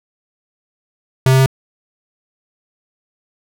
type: tone with pitch steps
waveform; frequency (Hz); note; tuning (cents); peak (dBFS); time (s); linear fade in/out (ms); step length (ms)
square; 131.1 / 132.01 / 132.93; C3 / C3 / C3; +4 / +16 / +28; -9; 1.26-1.461; 2; 67
effects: none